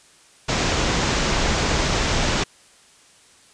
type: low-pass noise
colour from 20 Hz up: pink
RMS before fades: -21 dBFS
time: 0.48-2.44 s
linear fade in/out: 10 ms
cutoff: 7200 Hz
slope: 48 dB/octave
effects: white hiss -52 dBFS RMS until 3.53 s + resampled to 22050 Hz